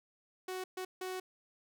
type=tone bursts at uneven times; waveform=sawtooth; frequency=371.3 Hz; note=F#4; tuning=6 cents sharp; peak=-34 dBFS; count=3; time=0.48-0.64 / 0.77-0.85 / 1.01-1.2 s; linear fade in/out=5 ms; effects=none